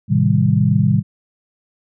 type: chord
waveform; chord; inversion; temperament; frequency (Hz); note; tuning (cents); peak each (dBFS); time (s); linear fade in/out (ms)
sine; A half-diminished seventh; none; just; 110 / 132 / 158.4 / 198; A2 / C3 / Eb3 / G3; 0 / +16 / +31 / +18; -17; 0.08-1.03; 50
effects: none